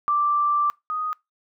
sine tone pair in turn, 1174.7 / 1244.6 Hz, D6 / D#6, 0 / 0 cents, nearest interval minor second, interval 100 cents, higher second, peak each -18 / -24 dBFS, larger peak first, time 0.08-0.7 / 0.9-1.13 s, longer first, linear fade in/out 0 ms, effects noise-tail reverb RT60 0.2 s tail -24 dB re dry

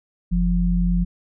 sine tone pair together, 46.06 / 175.4 Hz, F#1 / F3, -7 / +8 cents, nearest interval octave + major seventh, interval 2315 cents, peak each -19 dBFS, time 0.31-1.05 s, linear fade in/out 20 ms, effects none

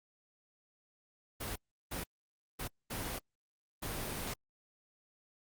pink noise bursts at uneven times, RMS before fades -39 dBFS, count 5, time 1.4-1.56 / 1.91-2.04 / 2.59-2.68 / 2.9-3.19 / 3.82-4.34 s, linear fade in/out 10 ms, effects Opus 32 kbps

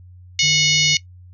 harmonic tone, 730 Hz, F#5, 24 cents flat, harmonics 3 / 4 / 5 / 6 / 7 / 8 / 9, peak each -20 / -21 / -22 / -23 / -23 / -24 / -25 dBFS, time 0.39-0.97 s, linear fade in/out 2 ms
triangle tone, 150.7 Hz, D3, 45 cents sharp, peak -23 dBFS, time 0.42-0.96 s, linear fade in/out 20 ms
effects noise-tail reverb RT60 0.1 s tail -18 dB re dry + added 90 Hz sine -40 dBFS peak until 1.33 s

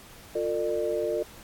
sine tone cluster, 353.5 / 452.2 / 599 Hz, F4 / A4 / D5, +21 / +47 / +34 cents, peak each -31 / -29 / -29 dBFS, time 0.35-1.23 s, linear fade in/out 5 ms, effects pink hiss -49 dBFS RMS until 1.43 s + AAC 64 kbps

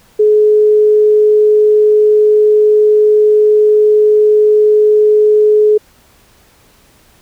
sine tone, 424.3 Hz, G#4, 37 cents sharp, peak -5 dBFS, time 0.19-5.78 s, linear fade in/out 10 ms, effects pink hiss -48 dBFS RMS until 7.21 s

